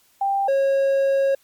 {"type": "tone pair in turn", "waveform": ["sine", "triangle"], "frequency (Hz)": [790, 546.1], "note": ["G5", "C#5"], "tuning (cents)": [13, -26], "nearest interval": "tritone", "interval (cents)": 639, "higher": "first", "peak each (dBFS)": [-18, -14], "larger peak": "second", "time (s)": [[0.21, 0.48], [0.48, 1.35]], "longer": "second", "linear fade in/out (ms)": 5, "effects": ["white hiss -59 dBFS RMS until 1.43 s", "MP3 96 kbps"]}